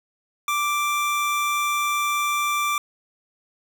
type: tone pair together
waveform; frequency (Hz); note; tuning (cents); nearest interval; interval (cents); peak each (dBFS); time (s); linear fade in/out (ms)
square; 1174.7 / 2354; D6 / D7; 0 / +3; octave; 1203; -23 / -27; 0.48-2.78; 2
effects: none